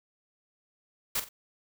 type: noise with echo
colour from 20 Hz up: white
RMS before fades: -29 dBFS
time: 1.15-1.2 s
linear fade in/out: 5 ms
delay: 45 ms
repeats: 2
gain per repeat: -11 dB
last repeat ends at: 1.29 s
effects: none